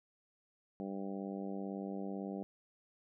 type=harmonic tone; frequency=98 Hz; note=G2; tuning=in tune; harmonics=2 / 3 / 4 / 5 / 6 / 7 / 8; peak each=-41 / -45 / -47 / -49 / -51 / -52 / -53 dBFS; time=0.8-2.43 s; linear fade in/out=0 ms; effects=none